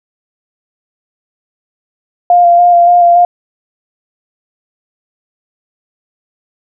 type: tone with vibrato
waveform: sine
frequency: 698.5 Hz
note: F5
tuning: in tune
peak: -3 dBFS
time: 2.3-3.25 s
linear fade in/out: 2 ms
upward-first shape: square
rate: 3.5 Hz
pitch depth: 16 cents each way
effects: none